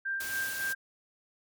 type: tone with tremolo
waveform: sine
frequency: 1583 Hz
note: G6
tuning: 17 cents sharp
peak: -29 dBFS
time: 0.05-0.75 s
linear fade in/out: 10 ms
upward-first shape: sine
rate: 3.6 Hz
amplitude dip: 55%
type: noise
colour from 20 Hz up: white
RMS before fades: -39 dBFS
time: 0.2-0.73 s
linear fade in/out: 5 ms
effects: MP3 96 kbps